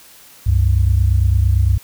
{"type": "tone pair together", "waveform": "sine", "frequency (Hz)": [67.55, 96.4], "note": ["C#2", "G2"], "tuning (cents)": [-44, -28], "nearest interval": "tritone", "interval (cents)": 616, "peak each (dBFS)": -13, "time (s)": [0.46, 1.78], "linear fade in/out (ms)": 10, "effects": ["tanh soft clip ceiling -3 dBFS", "white hiss -44 dBFS RMS until 1.83 s"]}